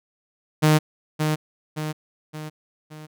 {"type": "tone with echo", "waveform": "sawtooth", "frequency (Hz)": 153.9, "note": "D#3", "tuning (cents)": -19, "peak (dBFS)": -10, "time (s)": [0.62, 0.79], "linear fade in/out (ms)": 20, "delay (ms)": 570, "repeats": 4, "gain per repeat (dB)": -6, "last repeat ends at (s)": 3.07, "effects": []}